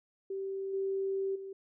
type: tone with level steps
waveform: sine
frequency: 388.1 Hz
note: G4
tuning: 17 cents flat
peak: -34 / -30 / -40 dBFS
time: 0.3-1.53 s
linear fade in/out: 5 ms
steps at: 0.73 / 1.35 s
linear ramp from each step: 10 ms
effects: none